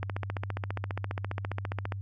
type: click train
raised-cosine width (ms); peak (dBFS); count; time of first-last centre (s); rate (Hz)
0.5; -18; 29; 0.03-1.922; 14.8
effects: added 98 Hz sine -34 dBFS peak until 2.01 s